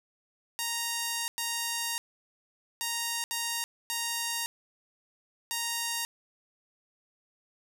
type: tone bursts at uneven times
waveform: 5% pulse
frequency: 932.3 Hz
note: A#5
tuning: in tune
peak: -18 dBFS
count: 6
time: 0.59-1.28 / 1.38-1.98 / 2.81-3.24 / 3.31-3.64 / 3.9-4.46 / 5.51-6.05 s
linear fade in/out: 0 ms
effects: none